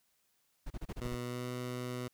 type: noise bursts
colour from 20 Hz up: brown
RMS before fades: -40 dBFS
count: 7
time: 0.66-1.155 s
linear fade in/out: 10 ms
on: 45 ms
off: 30 ms
type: tone with pitch glide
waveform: 15% pulse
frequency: 122.2 to 124.26 Hz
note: B2 to B2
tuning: -18 to +11 cents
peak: -31 dBFS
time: 1.01-2.08 s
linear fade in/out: 5 ms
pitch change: +29 cents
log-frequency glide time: 1.2-1.49 s
effects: white hiss -75 dBFS RMS until 2.13 s